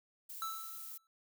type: noise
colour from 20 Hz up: violet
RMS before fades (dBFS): -47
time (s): 0.29-0.98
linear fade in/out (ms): 10
type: tone with exponential decay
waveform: square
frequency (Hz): 1318.5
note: E6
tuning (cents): 0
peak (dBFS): -36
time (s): 0.42-1.07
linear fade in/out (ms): 1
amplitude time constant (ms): 140
effects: none